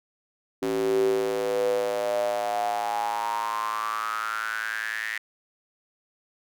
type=tone with high-pass filter sweep; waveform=square; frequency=55 Hz; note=A1; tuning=in tune; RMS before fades=-27 dBFS; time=0.62-5.18 s; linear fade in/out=5 ms; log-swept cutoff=330 to 1900 Hz; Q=9.2; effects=none